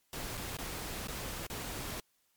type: noise with dropouts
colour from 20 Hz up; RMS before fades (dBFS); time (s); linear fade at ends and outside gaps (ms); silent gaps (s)
pink; -40; 0.13-2; 1; 0.372-0.375 / 0.569-0.586 / 1.072-1.083 / 1.467-1.5
effects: white hiss -74 dBFS RMS until 2.36 s + MP3 96 kbps